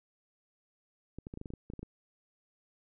clicks, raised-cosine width 3 ms, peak -29 dBFS, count 12, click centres 1.186 / 1.269 / 1.339 / 1.374 / 1.414 / 1.458 / 1.504 / 1.537 / 1.701 / 1.736 / 1.793 / 1.83 s, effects none

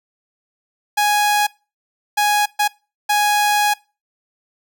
sawtooth tone bursts at uneven times, 830.6 Hz, G#5, in tune, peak -10 dBFS, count 4, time 0.97-1.47 / 2.17-2.46 / 2.59-2.68 / 3.09-3.74 s, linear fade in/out 10 ms, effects noise-tail reverb RT60 0.3 s tail -23 dB re dry

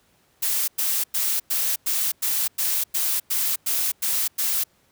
blue noise bursts, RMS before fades -23 dBFS, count 12, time 0.42-4.64 s, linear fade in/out 10 ms, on 260 ms, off 100 ms, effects pink hiss -62 dBFS RMS until 4.91 s + high-pass 60 Hz 12 dB/octave

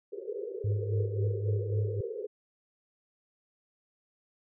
pink band-pass noise, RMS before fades -38 dBFS, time 0.12-2.27 s, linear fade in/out 10 ms, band 380 to 500 Hz, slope 96 dB/octave
sine tone with tremolo, 103.4 Hz, G#2, 7 cents flat, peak -25 dBFS, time 0.64-2.01 s, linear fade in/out 5 ms, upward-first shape sine, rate 3.7 Hz, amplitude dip 60%
effects none

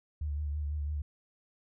sine tone with vibrato, 73.9 Hz, D2, 11 cents sharp, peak -31 dBFS, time 0.21-1.02 s, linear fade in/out 5 ms, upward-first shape sine, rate 6 Hz, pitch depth 44 cents each way, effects none

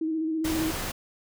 sine tone with vibrato, 318.4 Hz, D#4, 40 cents sharp, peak -25 dBFS, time 0.01-0.71 s, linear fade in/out 5 ms, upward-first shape square, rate 15 Hz, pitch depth 27 cents each way
pink noise, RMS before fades -32 dBFS, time 0.44-0.92 s, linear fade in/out 10 ms
effects none

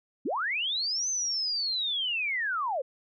sine linear two-way sweep, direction up then down, 186.2 to 6250 to 487.4 Hz, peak -27 dBFS, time 0.25-2.82 s, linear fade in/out 10 ms, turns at 1.09 s, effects none

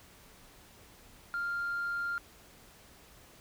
sine tone, 1396.9 Hz, F6, in tune, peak -30 dBFS, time 1.34-2.18 s, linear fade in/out 0 ms, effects tanh soft clip ceiling -29 dBFS + pink hiss -57 dBFS RMS until 3.4 s

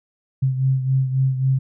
sine beating tone pair, 131.8 / 135.5 Hz, C3 / C#3, +13 / -39 cents, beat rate 3.7 Hz, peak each -17 / -24 dBFS, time 0.42-1.59 s, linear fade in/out 10 ms, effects none

